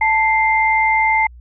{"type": "tone pair together", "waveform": "sine", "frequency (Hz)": [881, 2093], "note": ["A5", "C7"], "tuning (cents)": [2, 0], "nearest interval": "octave + minor third", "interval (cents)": 1498, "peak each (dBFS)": -15, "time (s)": [0.01, 1.27], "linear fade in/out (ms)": 5, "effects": ["added 60 Hz sine -37 dBFS peak until 1.4 s"]}